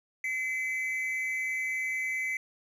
triangle tone pair together, 2046 / 2297 Hz, C7 / D7, -39 / -39 cents, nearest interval major second, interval 200 cents, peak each -29 / -33 dBFS, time 0.24-2.37 s, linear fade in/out 2 ms, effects none

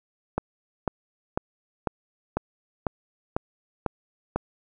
click train, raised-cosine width 1 ms, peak -10 dBFS, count 9, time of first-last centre 0.38-4.36 s, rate 2.01 Hz, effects none

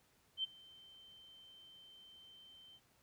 sine tone with ADSR envelope, 3106 Hz, G7, 17 cents flat, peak -33 dBFS, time 0.37-2.8 s, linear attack 67 ms, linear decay 17 ms, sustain -24 dB, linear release 48 ms, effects pink hiss -72 dBFS RMS until 3.02 s + high-pass 60 Hz 12 dB/octave

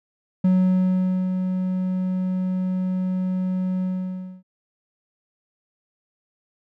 triangle tone with ADSR envelope, 185 Hz, F#3, in tune, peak -12 dBFS, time 0.44-4.43 s, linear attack 7 ms, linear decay 840 ms, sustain -7 dB, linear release 600 ms, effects none

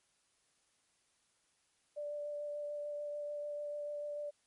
sine tone with vibrato, 587.3 Hz, D5, in tune, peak -38 dBFS, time 1.96-4.31 s, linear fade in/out 20 ms, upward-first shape sine, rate 6.8 Hz, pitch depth 10 cents each way, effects white hiss -75 dBFS RMS until 4.46 s + MP3 48 kbps

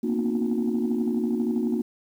sine tone cluster, 232.2 / 244.5 / 262.7 / 306.5 / 362 Hz, A#3 / B3 / C4 / D#4 / F#4, -7 / -17 / +7 / -26 / -38 cents, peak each -24 / -30 / -31 / -30 / -29 dBFS, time 0.03-1.82 s, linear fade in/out 10 ms, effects tanh soft clip ceiling -16 dBFS + 9-bit

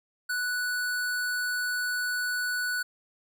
square tone, 1480 Hz, F#6, in tune, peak -28 dBFS, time 0.29-2.83 s, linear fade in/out 10 ms, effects none

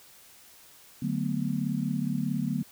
sine chord, B minor seventh, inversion first, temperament just, 148.16 / 185.21 / 222.2 / 246.9 Hz, D3 / F#3 / A3 / B3, +16 / +2 / +17 / 0 cents, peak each -32 dBFS, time 1.02-2.63 s, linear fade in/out 5 ms, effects white hiss -54 dBFS RMS until 2.71 s

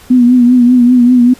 sine tone with vibrato, 246.2 Hz, B3, 5 cents flat, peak -3 dBFS, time 0.1-1.34 s, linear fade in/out 10 ms, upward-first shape triangle, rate 5.1 Hz, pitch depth 63 cents each way, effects pink hiss -39 dBFS RMS until 1.39 s + resampled to 32000 Hz

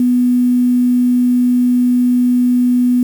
sine tone with quantisation, 246.9 Hz, B3, in tune, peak -9 dBFS, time 0-3.03 s, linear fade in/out 2 ms, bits 6, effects none

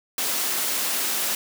white high-pass noise, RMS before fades -25 dBFS, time 0.18-1.35 s, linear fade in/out 2 ms, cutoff 200 Hz, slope 24 dB/octave, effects none

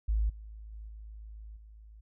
sine tone with level steps, 53.6 Hz, A1, 45 cents flat, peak -25 / -43 / -41 / -43 / -49 dBFS, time 0.08-2.01 s, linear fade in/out 10 ms, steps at 0.29 / 0.72 / 0.88 / 1.56 s, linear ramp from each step 10 ms, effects none

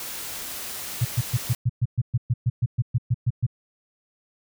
white noise, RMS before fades -34 dBFS, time 0-1.55 s, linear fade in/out 2 ms
sine tone bursts, 120.6 Hz, B2, 41 cents flat, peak -17 dBFS, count 16, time 1.01-3.466 s, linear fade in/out 10 ms, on 41 ms, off 120 ms
effects none

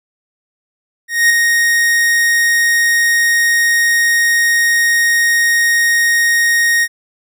45% pulse tone with ADSR envelope, 1864.7 Hz, A#6, in tune, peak -6 dBFS, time 1.08-6.88 s, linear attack 220 ms, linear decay 4 ms, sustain -4 dB, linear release 51 ms, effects none

